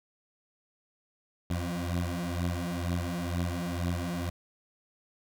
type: beating tone pair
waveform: 20% pulse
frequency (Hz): 86.1 / 88.2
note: F2 / F2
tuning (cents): -24 / +18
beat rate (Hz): 2.1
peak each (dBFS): -28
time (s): 1.5-4.3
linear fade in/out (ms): 5
effects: none